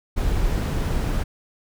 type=noise; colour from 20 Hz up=brown; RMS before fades=-22 dBFS; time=0.16-1.24 s; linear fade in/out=20 ms; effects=none